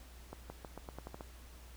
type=accelerating click train; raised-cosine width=1 ms; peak=-30 dBFS; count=9; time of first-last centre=0.33-1.208 s; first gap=170 ms; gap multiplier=0.87; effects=added 60 Hz sine -52 dBFS peak until 1.76 s + pink hiss -59 dBFS RMS until 1.76 s